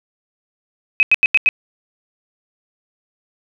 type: tone bursts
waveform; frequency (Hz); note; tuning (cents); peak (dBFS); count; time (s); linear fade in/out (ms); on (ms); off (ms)
sine; 2536; D#7; +32; -8; 5; 1-1.489; 0; 29; 86
effects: none

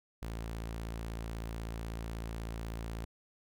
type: tone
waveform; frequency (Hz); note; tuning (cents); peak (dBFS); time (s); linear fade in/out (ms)
sawtooth; 56.2; A1; +37; -34; 0.22-3.05; 5
effects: none

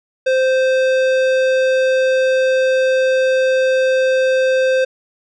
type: tone with tanh clipping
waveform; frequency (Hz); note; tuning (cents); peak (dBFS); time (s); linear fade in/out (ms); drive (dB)
sine; 521; C5; -7; -14; 0.26-4.85; 10; 16
effects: none

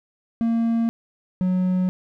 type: tone pair in turn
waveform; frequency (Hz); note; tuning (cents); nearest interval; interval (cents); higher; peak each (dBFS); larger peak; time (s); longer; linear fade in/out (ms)
triangle; 229.8 / 183.66; A#3 / F#3; -25 / -13; major third; 388; first; -16; neither; 0.41-0.89 / 1.41-1.89; neither; 0
effects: none

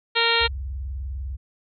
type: harmonic tone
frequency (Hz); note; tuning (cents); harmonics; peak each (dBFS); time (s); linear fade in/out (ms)
463.1; A#4; -11; 1 / 2 / 3 / 4 / 5 / 6 / 7 / 8 / 9; -26 / -26 / -26 / -26 / -26 / -26 / -26 / -26 / -26; 0.15-0.48; 20
type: tone with vibrato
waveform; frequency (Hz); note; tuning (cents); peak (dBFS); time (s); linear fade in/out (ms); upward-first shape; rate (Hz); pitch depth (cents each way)
sine; 65.9; C2; +13; -27; 0.4-1.37; 20; square; 20; 260
effects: MP3 96 kbps

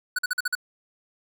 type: tone bursts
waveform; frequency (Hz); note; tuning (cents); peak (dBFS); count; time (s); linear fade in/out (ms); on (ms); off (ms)
square; 1480; F#6; 0; -23; 6; 0.16-0.552; 5; 27; 46
effects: none

